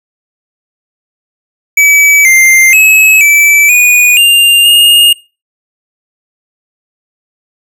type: tone with pitch steps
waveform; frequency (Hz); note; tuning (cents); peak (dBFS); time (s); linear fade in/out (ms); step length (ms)
square; 2290 / 2096 / 2574 / 2314 / 2461 / 2798 / 2841; D7 / C7 / E7 / D7 / D#7 / F7 / F7; -44 / +2 / -42 / -26 / -20 / +3 / +29; -3; 1.77-5.13; 5; 480
effects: noise-tail reverb RT60 0.3 s tail -22 dB re dry